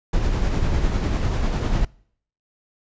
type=noise with tremolo; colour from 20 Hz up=brown; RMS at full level=-19 dBFS; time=0.13-1.85 s; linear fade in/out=5 ms; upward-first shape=sine; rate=10 Hz; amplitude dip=35%; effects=noise-tail reverb RT60 0.6 s tail -24 dB re dry + resampled to 16000 Hz